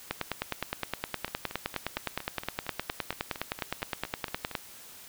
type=two click trains; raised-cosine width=0.3 ms; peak=-22 / -13 dBFS; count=15 / 44; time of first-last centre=1.28-4.513 / 0.11-4.552 s; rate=4.33 / 9.68 Hz; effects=white hiss -49 dBFS RMS until 5.08 s